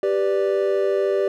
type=chord; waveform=triangle; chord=G major; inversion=none; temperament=equal; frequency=392 / 493.9 / 587.3 Hz; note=G4 / B4 / D5; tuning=0 / 0 / 0 cents; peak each=-18 / -24 / -21 dBFS; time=0.03-1.28 s; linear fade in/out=2 ms; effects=none